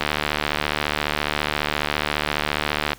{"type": "click train", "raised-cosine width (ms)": 0.3, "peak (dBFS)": -4, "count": 219, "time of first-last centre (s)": [0.01, 2.932], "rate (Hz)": 74.6, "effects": ["pink hiss -47 dBFS RMS until 2.98 s"]}